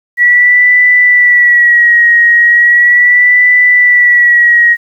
sine tone with vibrato, 1934 Hz, B6, 37 cents flat, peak -3 dBFS, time 0.17-4.77 s, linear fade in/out 50 ms, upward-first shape sine, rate 0.37 Hz, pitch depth 44 cents each way, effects 7-bit

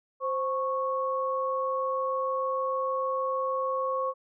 sine tone pair together, 523.3 / 1103.4 Hz, C5 / C#6, 0 / -8 cents, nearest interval octave + minor second, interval 1292 cents, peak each -29 / -29 dBFS, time 0.2-4.14 s, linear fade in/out 50 ms, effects none

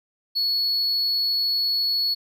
triangle tone, 4386 Hz, C#8, 19 cents flat, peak -19 dBFS, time 0.35-2.15 s, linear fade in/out 20 ms, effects none

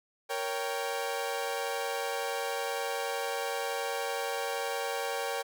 sawtooth chord, G diminished, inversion first, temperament equal with one note detuned, 466.2 / 556.9 / 784 Hz, Bb4 / Db5 / G5, 0 / +8 / 0 cents, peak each -32 dBFS, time 0.29-5.43 s, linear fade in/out 20 ms, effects none

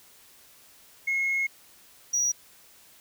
sine tone pair in turn, 2166 / 5783 Hz, C#7 / F#8, -41 / -41 cents, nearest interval octave + perfect fourth, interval 1700 cents, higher second, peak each -22 / -20 dBFS, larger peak second, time 1.07-1.47 / 2.13-2.32 s, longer first, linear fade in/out 10 ms, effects tanh soft clip ceiling -21 dBFS + white hiss -55 dBFS RMS until 3 s

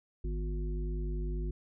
harmonic tone with a mistuned harmonic, 51 Hz, G#1, 31 cents flat, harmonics 1 / 3 / 5 / 7, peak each -32 / -42 / -47 / -44 dBFS, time 0.24-1.51 s, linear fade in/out 5 ms, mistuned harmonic 5, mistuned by -79 cents, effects none

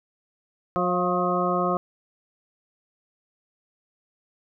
harmonic tone with a mistuned harmonic, 179.7 Hz, F3, 50 cents sharp, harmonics 1 / 2 / 3 / 4 / 6 / 7, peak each -28 / -28 / -28 / -28 / -28 / -28 dBFS, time 0.76-1.77 s, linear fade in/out 0 ms, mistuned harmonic 4, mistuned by -34 cents, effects none

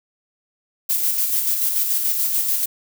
violet noise with tremolo, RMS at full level -19 dBFS, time 0.89-2.66 s, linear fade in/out 10 ms, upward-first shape square, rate 6.9 Hz, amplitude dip 35%, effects none

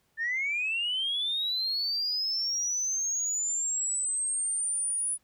sine linear sweep, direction up, 1764 to 9910 Hz, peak -26 dBFS, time 0.17-5.18 s, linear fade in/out 50 ms, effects tanh soft clip ceiling -23 dBFS + pink hiss -71 dBFS RMS until 5.23 s

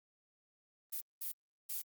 violet noise bursts at uneven times, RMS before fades -40 dBFS, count 3, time 0.92-1.01 / 1.21-1.32 / 1.69-1.82 s, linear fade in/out 10 ms, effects Opus 32 kbps

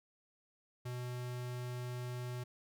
square tone, 123.8 Hz, B2, 5 cents sharp, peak -40 dBFS, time 0.85-2.44 s, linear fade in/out 10 ms, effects none

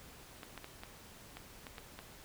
clicks, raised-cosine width 0.3 ms, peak -29 dBFS, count 8, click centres 0.432 / 0.577 / 0.644 / 0.835 / 1.37 / 1.668 / 1.782 / 1.99 s, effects pink hiss -55 dBFS RMS until 2.24 s

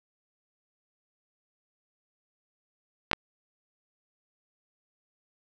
clicks, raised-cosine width 0.3 ms, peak -5 dBFS, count 2, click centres 3.114 / 3.132 s, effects none

